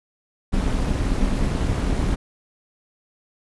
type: noise with amplitude modulation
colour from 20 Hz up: brown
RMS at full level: -18 dBFS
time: 0.52-2.16 s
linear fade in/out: 20 ms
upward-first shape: sine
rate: 229 Hz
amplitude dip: 70%
effects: resampled to 24000 Hz